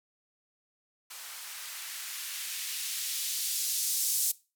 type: noise with band-pass filter sweep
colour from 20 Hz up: violet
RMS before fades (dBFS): -34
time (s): 1.1-4.32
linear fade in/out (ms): 10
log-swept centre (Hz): 880 to 6900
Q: 0.9
effects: noise-tail reverb RT60 0.3 s tail -20 dB re dry

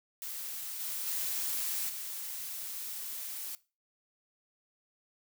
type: noise with level steps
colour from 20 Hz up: blue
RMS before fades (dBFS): -40 / -37 / -34 / -40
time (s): 0.22-3.55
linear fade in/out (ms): 0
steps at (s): 0.79 / 1.06 / 1.88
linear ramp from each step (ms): 20
effects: noise-tail reverb RT60 0.3 s tail -19 dB re dry

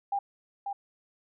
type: tone with echo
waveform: sine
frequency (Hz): 800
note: G5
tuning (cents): +35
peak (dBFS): -26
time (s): 0.12-0.19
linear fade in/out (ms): 5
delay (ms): 540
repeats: 1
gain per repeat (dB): -5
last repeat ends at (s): 0.73
effects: none

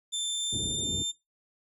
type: tone with pitch glide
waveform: 25% pulse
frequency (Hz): 3557 to 3600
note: A7 to A7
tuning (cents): +18 to +39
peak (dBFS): -25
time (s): 0.12-1.12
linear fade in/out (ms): 20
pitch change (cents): +21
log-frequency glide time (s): 0.29-0.87
type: low-pass noise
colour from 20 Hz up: pink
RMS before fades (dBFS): -35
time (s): 0.52-1.03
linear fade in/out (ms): 10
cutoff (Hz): 410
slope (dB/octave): 24
effects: noise-tail reverb RT60 0.2 s tail -18 dB re dry + high-pass 80 Hz 12 dB/octave

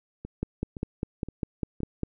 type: two click trains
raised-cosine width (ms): 3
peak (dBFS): -24 / -15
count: 4 / 9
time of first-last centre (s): 0.25-1.804 / 0.43-2.033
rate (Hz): 1.93 / 4.99
effects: none

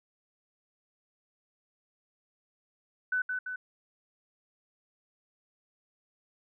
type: tone with echo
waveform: sine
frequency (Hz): 1500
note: F#6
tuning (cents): +23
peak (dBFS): -26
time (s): 3.12-3.22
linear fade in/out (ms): 5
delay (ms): 170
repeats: 2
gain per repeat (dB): -4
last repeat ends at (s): 3.56
effects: none

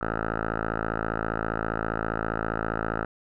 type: tone with low-pass filter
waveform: 5% pulse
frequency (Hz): 55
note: A1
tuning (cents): 0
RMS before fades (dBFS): -29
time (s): 0.01-3.05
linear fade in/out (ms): 5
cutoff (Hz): 1300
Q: 7
effects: none

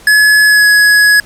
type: tone with pitch glide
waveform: square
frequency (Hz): 1701 to 1679.5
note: G#6 to G#6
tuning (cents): +41 to +19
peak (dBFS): -5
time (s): 0.07-1.2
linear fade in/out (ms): 2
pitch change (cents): -22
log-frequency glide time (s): 0.46-0.67
effects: pink hiss -38 dBFS RMS until 1.25 s + low-pass 12000 Hz 12 dB/octave

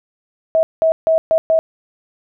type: tone bursts at uneven times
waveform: sine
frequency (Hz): 645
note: E5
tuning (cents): -38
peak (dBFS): -10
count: 5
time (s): 0.55-0.63 / 0.82-0.92 / 1.07-1.18 / 1.31-1.38 / 1.5-1.59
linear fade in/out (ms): 0
effects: none

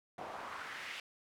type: noise with band-pass filter sweep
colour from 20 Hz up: pink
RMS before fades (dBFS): -45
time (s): 0.18-1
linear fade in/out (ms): 2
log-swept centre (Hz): 690 to 2600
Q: 1.9
effects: none

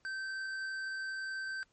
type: tone with hard clipping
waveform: sine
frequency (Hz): 1552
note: G6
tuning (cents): -18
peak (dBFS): -38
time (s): 0.05-1.63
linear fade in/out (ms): 0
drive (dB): 7
effects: pink hiss -73 dBFS RMS until 1.72 s + MP3 32 kbps

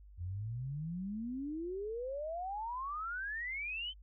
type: exponential sweep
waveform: sine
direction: up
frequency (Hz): 82.7 to 3136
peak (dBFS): -37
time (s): 0.17-3.94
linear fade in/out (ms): 50
effects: added 50 Hz sine -53 dBFS peak until 4.02 s

